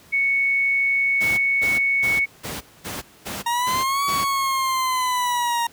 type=tone; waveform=sine; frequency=2217 Hz; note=C#7; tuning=in tune; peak=-17 dBFS; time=0.12-2.26 s; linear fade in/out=20 ms
type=noise bursts; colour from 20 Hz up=pink; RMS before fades=-30 dBFS; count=8; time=1.2-4.25 s; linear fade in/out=20 ms; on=180 ms; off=230 ms
type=linear two-way sweep; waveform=40% pulse; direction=up then down; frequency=932.3 to 1134 to 932.3 Hz; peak=-19 dBFS; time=3.46-5.67 s; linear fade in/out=5 ms; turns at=4.05 s
effects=pink hiss -50 dBFS RMS until 5.72 s + high-pass 80 Hz 12 dB/octave